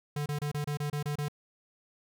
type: tone bursts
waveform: square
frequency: 146.83 Hz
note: D3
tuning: in tune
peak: -31 dBFS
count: 9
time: 0.16-1.284 s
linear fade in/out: 5 ms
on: 100 ms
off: 28 ms
effects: none